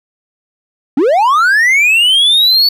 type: linear sweep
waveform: triangle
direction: up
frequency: 244.3 to 4500 Hz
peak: -5 dBFS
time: 0.97-2.69 s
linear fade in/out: 5 ms
effects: none